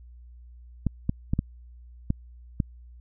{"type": "clicks", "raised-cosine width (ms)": 5, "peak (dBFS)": -11, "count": 6, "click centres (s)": [0.867, 1.094, 1.335, 1.391, 2.104, 2.602], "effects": ["added 60 Hz sine -45 dBFS peak until 3 s"]}